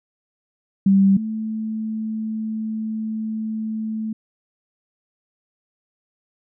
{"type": "tone pair in turn", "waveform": "sine", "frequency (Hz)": [195.2, 219.1], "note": ["G3", "A3"], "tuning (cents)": [-7, -7], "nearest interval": "major second", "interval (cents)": 200, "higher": "second", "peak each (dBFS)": [-11, -23], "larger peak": "first", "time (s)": [[0.86, 1.17], [1.17, 4.13]], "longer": "second", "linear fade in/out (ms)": 5, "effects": []}